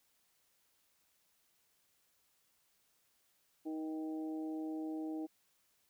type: harmonic tone with a mistuned harmonic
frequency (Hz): 157.2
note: D#3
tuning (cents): +18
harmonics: 2 / 3 / 4 / 5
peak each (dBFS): -38 / -51 / -53 / -53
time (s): 3.65-5.27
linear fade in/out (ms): 20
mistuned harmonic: 3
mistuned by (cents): +15
effects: white hiss -75 dBFS RMS until 5.89 s